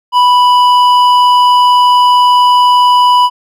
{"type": "tone with hard clipping", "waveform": "sine", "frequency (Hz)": 987.8, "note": "B5", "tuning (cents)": 0, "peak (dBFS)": -6, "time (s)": [0.12, 3.3], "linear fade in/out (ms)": 50, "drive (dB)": 8, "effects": []}